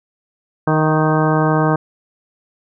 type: harmonic tone with a mistuned harmonic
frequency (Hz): 155.56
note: D#3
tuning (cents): 0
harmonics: 1 / 2 / 3 / 4 / 5 / 6 / 7 / 8 / 10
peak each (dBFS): -16 / -19 / -21 / -22 / -23 / -24 / -24 / -25 / -26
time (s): 0.67-1.76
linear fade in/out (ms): 5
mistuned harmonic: 4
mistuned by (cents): +16
effects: none